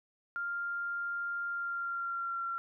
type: tone with pitch glide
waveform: sine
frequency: 1396.9 to 1368.9 Hz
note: F6 to F6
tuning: 0 to -35 cents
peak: -33 dBFS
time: 0.36-2.58 s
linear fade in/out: 0 ms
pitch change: -35 cents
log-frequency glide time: 1.47-2.43 s
effects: none